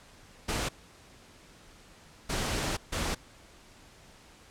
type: noise bursts at uneven times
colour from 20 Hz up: pink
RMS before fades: -31 dBFS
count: 3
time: 0.48-0.69 / 2.29-2.77 / 2.92-3.15 s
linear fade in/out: 10 ms
effects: pink hiss -55 dBFS RMS until 4.5 s + low-pass 9000 Hz 12 dB/octave